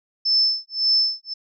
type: tone with tremolo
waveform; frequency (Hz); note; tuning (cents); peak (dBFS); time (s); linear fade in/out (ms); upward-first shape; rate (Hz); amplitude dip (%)
sine; 5274; E8; 0; -14; 0.25-1.34; 10; sine; 1.8; 100
effects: none